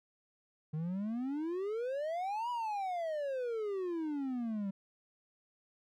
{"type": "exponential two-way sweep", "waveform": "triangle", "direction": "up then down", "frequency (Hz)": [150, 987.8, 191.3], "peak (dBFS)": -32, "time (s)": [0.73, 4.71], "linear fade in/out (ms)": 10, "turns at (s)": 2.5, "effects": []}